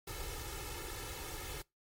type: noise with comb filter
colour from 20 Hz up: pink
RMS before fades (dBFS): -43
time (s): 0.07-1.62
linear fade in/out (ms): 5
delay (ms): 2.3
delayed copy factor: +0.95
effects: noise-tail reverb RT60 0.2 s tail -23 dB re dry + MP3 64 kbps